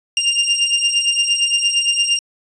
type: beating tone pair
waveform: sawtooth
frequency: 2794 / 2802.7 Hz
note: F7 / F7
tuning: 0 / +5 cents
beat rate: 8.7 Hz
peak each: -14 dBFS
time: 0.17-2.19 s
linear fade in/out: 2 ms
effects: resampled to 22050 Hz